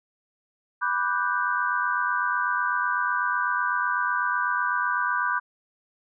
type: chord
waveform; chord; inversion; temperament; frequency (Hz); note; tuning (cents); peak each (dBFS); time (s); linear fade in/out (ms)
sine; G major seventh; first; equal; 987.8 / 1174.7 / 1480 / 1568; B5 / D6 / F#6 / G6; 0 / 0 / 0 / 0; -28; 0.81-5.4; 20
effects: none